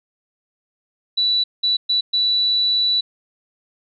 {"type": "tone bursts at uneven times", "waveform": "sine", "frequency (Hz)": 3952, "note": "B7", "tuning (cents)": 0, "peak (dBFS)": -15, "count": 4, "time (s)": [[1.17, 1.44], [1.63, 1.77], [1.89, 2.01], [2.13, 3.01]], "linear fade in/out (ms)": 10, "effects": []}